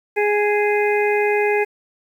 harmonic tone, 415.3 Hz, G#4, in tune, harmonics 1 / 2 / 4 / 5 / 6, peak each -17 / -23 / -27 / -25 / -26 dBFS, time 0.16-1.65 s, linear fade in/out 20 ms, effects 8-bit

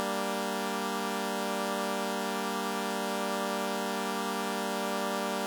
10% pulse chord, G minor, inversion none, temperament equal, 196 / 233.1 / 293.7 Hz, G3 / Bb3 / D4, 0 / 0 / 0 cents, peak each -25 / -26 / -30 dBFS, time 0-5.46 s, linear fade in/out 0 ms, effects none

